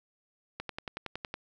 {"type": "click train", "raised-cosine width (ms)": 0.3, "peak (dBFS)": -20, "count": 9, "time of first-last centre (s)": [0.6, 1.341], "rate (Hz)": 10.8, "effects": []}